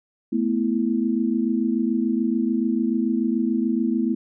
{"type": "chord", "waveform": "sine", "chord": "A suspended second", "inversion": "none", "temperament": "equal", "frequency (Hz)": [220, 246.9, 329.6], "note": ["A3", "B3", "E4"], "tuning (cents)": [0, 0, 0], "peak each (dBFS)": [-23, -23, -25], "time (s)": [0.32, 4.15], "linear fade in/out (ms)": 10, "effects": []}